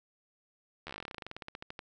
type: slowing click train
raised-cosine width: 0.3 ms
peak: -25 dBFS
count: 25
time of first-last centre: 0.87-1.791 s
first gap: 12 ms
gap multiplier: 1.09
effects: none